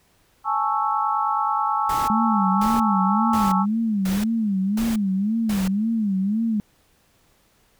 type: chord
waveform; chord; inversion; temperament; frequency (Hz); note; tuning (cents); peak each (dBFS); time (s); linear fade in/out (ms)
sine; A major seventh; third; equal; 830.6 / 880 / 1108.7 / 1318.5; G#5 / A5 / C#6 / E6; 0 / 0 / 0 / 0; -25; 0.44-3.66; 50
type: noise bursts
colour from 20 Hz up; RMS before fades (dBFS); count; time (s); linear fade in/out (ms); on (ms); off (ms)
pink; -32; 6; 1.89-5.68; 5; 190; 530
type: tone with vibrato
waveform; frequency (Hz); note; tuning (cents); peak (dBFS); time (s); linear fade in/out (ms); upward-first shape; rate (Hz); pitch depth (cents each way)
sine; 208.1; G#3; +4; -19; 2.1-6.6; 0; sine; 1.9; 170
effects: pink hiss -61 dBFS RMS until 7.79 s